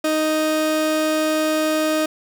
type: tone pair together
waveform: 30% pulse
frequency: 311.1 / 622.2 Hz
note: D#4 / D#5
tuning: 0 / 0 cents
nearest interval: octave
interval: 1200 cents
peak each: -17 / -22 dBFS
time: 0.04-2.06 s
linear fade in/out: 5 ms
effects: none